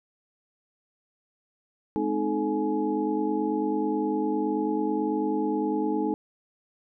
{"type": "tone cluster", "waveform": "sine", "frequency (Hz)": [212.2, 260.9, 310.3, 431.8, 841], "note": ["G#3", "C4", "D#4", "A4", "G#5"], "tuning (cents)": [38, -5, -5, -33, 22], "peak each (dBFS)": [-32, -32, -27, -30, -33], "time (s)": [1.96, 6.14], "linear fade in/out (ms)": 0, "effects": []}